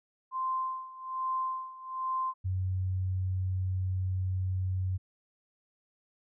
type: tone with tremolo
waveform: sine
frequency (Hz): 1042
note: C6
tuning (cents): -7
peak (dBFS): -28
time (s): 0.31-2.34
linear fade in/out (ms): 50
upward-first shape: sine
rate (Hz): 1.2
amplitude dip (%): 85
type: tone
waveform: sine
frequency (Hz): 93.2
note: F#2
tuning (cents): +13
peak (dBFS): -28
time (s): 2.44-4.98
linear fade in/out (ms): 20
effects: none